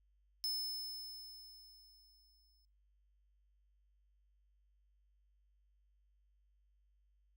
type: tone with exponential decay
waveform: 45% pulse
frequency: 5230 Hz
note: E8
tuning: 15 cents flat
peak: -35 dBFS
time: 0.44-2.65 s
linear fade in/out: 0 ms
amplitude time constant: 480 ms
effects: noise-tail reverb RT60 0.4 s tail -21 dB re dry + added 50 Hz sine -70 dBFS peak until 7.36 s